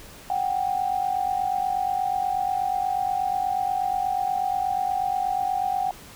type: tone pair together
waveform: sine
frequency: 741 / 789.3 Hz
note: F#5 / G5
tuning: +2 / +12 cents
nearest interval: minor second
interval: 110 cents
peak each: -25 dBFS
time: 0.3-5.91 s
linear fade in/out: 2 ms
effects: pink hiss -45 dBFS RMS until 6.15 s